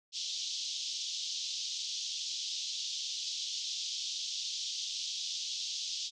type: band-pass noise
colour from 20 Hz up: pink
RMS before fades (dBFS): -38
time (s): 0.12-6.11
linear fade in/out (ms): 50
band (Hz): 3200 to 6400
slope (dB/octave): 48
effects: none